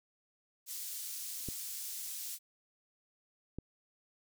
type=high-pass noise; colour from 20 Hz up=pink; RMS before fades=-42 dBFS; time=0.66-2.39 s; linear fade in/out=50 ms; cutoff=6600 Hz; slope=12 dB/octave
type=clicks; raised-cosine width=3 ms; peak=-27 dBFS; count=2; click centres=1.487 / 3.586 s
effects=none